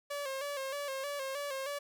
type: tone with vibrato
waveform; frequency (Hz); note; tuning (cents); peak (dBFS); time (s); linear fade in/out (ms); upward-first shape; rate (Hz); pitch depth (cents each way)
sawtooth; 554.4; C#5; 0; -32; 0.1-1.79; 10; square; 3.2; 60
effects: none